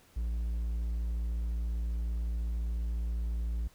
triangle tone, 57.2 Hz, A#1, 32 cents flat, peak -28 dBFS, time 0.16-3.68 s, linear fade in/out 10 ms, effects pink hiss -62 dBFS RMS until 3.74 s

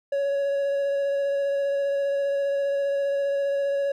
triangle tone with vibrato, 559 Hz, C#5, 14 cents sharp, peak -20 dBFS, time 0.12-3.92 s, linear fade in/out 5 ms, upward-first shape square, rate 15 Hz, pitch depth 10 cents each way, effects none

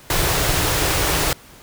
pink band-stop noise, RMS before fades -19 dBFS, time 0.1-1.33 s, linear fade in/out 2 ms, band 180 to 280 Hz, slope 96 dB/octave, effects pink hiss -45 dBFS RMS until 1.62 s

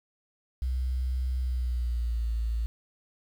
sine tone with pitch glide, 63.7 to 56.42 Hz, C2 to A1, -46 to +44 cents, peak -26 dBFS, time 0.62-2.66 s, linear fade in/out 0 ms, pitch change -210 cents, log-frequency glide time 1.39-2.33 s, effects 9-bit

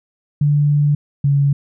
sine tone pair in turn, 146.3 / 141.1 Hz, D3 / C#3, -6 / +31 cents, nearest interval minor second, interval 63 cents, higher first, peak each -11 dBFS, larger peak neither, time 0.41-0.95 / 1.24-1.53 s, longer first, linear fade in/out 5 ms, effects none

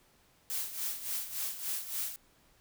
blue noise with tremolo, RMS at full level -34 dBFS, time 0.5-2.16 s, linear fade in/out 0 ms, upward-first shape sine, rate 3.5 Hz, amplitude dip 70%, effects pink hiss -66 dBFS RMS until 2.6 s

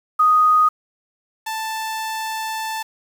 sine / sawtooth tone pair in turn, 1244.5 / 882 Hz, D#6 / A5, 0 / +4 cents, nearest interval tritone, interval 596 cents, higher first, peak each -11 / -20 dBFS, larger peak first, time 0.19-0.69 / 1.46-2.83 s, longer second, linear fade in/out 10 ms, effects 7-bit

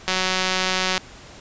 click train, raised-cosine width 0.2 ms, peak -4 dBFS, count 168, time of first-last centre 0.08-0.978 s, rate 186 Hz, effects pink hiss -43 dBFS RMS until 1.4 s + resampled to 16000 Hz

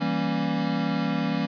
square chord, E diminished seventh, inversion none, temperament equal with one note detuned, 164.81 / 196 / 233.1 / 274.6 Hz, E3 / G3 / Bb3 / Db4, 0 / 0 / 0 / -16 cents, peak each -30 dBFS, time 0-1.47 s, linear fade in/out 20 ms, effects resampled to 11025 Hz

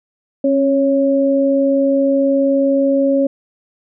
sine tone pair together, 272.4 / 553.4 Hz, C#4 / C#5, -30 / -3 cents, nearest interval octave, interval 1227 cents, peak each -14 dBFS, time 0.44-3.27 s, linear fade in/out 5 ms, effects none

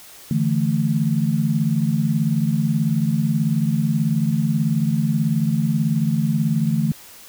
sine chord, D suspended second, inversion none, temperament just, 146.83 / 165.19 / 220.2 Hz, D3 / E3 / A3, 0 / +4 / +2 cents, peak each -21 dBFS, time 0.31-6.92 s, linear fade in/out 2 ms, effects white hiss -43 dBFS RMS until 7.28 s

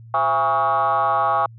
sine tone with frequency modulation, 969 Hz, B5, 33 cents flat, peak -15 dBFS, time 0.14-1.46 s, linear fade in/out 2 ms, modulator 149 Hz, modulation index 2.1, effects tanh soft clip ceiling -11 dBFS + added 114 Hz sine -39 dBFS peak until 1.58 s

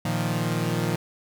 sawtooth chord, Bb suspended fourth, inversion none, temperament equal, 116.54 / 155.56 / 174.61 Hz, Bb2 / Eb3 / F3, 0 / 0 / 0 cents, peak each -24 dBFS, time 0.05-0.96 s, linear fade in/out 5 ms, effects none

